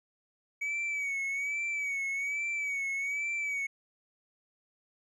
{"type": "tone with vibrato", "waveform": "triangle", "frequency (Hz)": 2263, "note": "C#7", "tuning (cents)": 35, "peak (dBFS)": -29, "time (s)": [0.61, 3.67], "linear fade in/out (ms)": 10, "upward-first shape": "sine", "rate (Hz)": 1.2, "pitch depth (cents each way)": 62, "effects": ["resampled to 24000 Hz"]}